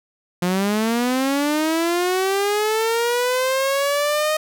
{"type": "linear sweep", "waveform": "sawtooth", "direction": "up", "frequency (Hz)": [174.61, 622.3], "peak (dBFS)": -14, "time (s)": [0.42, 4.37], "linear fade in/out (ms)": 5, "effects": []}